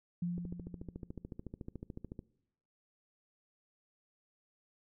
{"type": "tone with exponential decay", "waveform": "sine", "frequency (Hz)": 174.61, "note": "F3", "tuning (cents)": 0, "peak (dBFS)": -31, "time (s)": [0.22, 1.33], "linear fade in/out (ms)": 5, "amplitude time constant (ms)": 240}
{"type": "click train", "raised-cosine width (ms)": 3, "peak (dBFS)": -30, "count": 26, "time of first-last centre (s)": [0.38, 2.192], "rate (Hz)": 13.8}
{"effects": ["noise-tail reverb RT60 0.8 s tail -22 dB re dry"]}